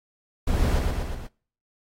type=noise with echo; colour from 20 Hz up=brown; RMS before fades=-23 dBFS; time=0.47-0.79 s; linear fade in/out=5 ms; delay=120 ms; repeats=4; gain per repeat=-3 dB; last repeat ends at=1.27 s; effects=noise-tail reverb RT60 0.5 s tail -25 dB re dry + AAC 48 kbps